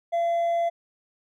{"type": "tone with hard clipping", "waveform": "sine", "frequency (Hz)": 681, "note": "F5", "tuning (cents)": -44, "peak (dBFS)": -22, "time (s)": [0.12, 0.7], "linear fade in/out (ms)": 20, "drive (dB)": 2, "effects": []}